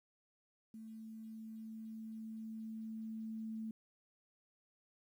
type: tone with level ramp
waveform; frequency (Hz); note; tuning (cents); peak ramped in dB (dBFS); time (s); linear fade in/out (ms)
sine; 221.2; A3; +9; -48 to -40; 0.74-3.71; 2
effects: 12-bit